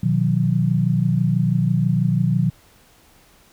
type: chord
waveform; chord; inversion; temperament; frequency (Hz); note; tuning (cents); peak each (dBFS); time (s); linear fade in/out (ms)
sine; B major; none; equal with one note detuned; 123.47 / 155.56 / 181.71; B2 / D#3 / F#3; 0 / 0 / -31; -20; 0.03-2.5; 5
effects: pink hiss -53 dBFS RMS until 3.52 s